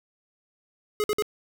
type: tone bursts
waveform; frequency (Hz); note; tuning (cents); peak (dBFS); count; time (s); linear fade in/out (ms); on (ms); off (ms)
square; 421.7; G#4; +26; -23; 3; 1-1.223; 0; 39; 53
effects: none